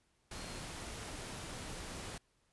sine tone in noise, 4237 Hz, C8, 21 cents sharp, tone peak -56 dBFS, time 0.35-0.6 s, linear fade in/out 5 ms, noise pink, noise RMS -45 dBFS, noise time 0.31-2.18 s, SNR -14 dB, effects pink hiss -75 dBFS RMS until 2.52 s + resampled to 24000 Hz

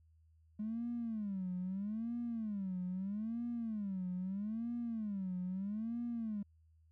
triangle tone with vibrato, 207.7 Hz, G#3, in tune, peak -33 dBFS, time 0.59-6.43 s, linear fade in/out 10 ms, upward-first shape sine, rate 0.78 Hz, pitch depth 240 cents each way, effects tanh soft clip ceiling -34 dBFS + added 80 Hz sine -64 dBFS peak until 6.91 s

